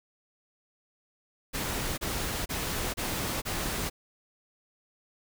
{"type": "noise bursts", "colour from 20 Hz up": "pink", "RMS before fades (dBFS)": -32, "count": 5, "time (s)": [1.53, 3.9], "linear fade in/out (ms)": 20, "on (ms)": 450, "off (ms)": 30, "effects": []}